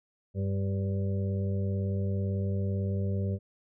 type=harmonic tone with a mistuned harmonic; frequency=98 Hz; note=G2; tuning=in tune; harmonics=1 / 2 / 4 / 5 / 6; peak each=-28 / -34 / -40 / -42 / -44 dBFS; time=0.34-3.39 s; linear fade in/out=50 ms; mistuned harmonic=6; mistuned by=-20 cents; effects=none